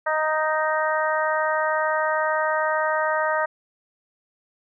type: harmonic tone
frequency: 311.1 Hz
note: D#4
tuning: in tune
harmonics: 2 / 3 / 4 / 5 / 6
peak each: -24 / -26 / -27 / -28 / -29 dBFS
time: 0.06-3.46 s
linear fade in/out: 10 ms
effects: none